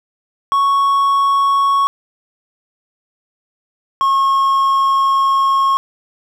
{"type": "tone pair in turn", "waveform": "triangle", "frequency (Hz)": [1108.7, 1087.1], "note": ["C#6", "C#6"], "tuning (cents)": [0, -34], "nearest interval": "unison", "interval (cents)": 34, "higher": "first", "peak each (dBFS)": -9, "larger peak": "neither", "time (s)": [[0.52, 1.87], [4.01, 5.77]], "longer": "second", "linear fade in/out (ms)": 0, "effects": []}